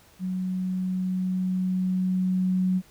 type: tone with level ramp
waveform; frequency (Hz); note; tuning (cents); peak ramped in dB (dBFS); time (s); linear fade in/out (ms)
sine; 185; F#3; 0; -26 to -20; 0.19-2.82; 50
effects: pink hiss -56 dBFS RMS until 2.9 s